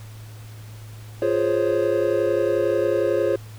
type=chord; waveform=triangle; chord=Db major seventh; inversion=first; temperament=equal; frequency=349.2 / 415.3 / 523.3 / 554.4 Hz; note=F4 / Ab4 / C5 / Db5; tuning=0 / 0 / 0 / 0 cents; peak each=-22 dBFS; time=1.22-3.36 s; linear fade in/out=2 ms; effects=added 108 Hz sine -37 dBFS peak until 3.58 s + pink hiss -48 dBFS RMS until 3.58 s